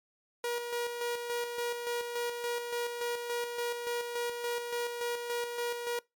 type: tone with tremolo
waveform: sawtooth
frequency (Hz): 478.2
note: A#4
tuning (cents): +44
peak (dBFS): -27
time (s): 0.44-5.99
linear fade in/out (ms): 2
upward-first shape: square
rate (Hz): 3.5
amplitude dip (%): 45
effects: noise-tail reverb RT60 0.2 s tail -23 dB re dry + MP3 96 kbps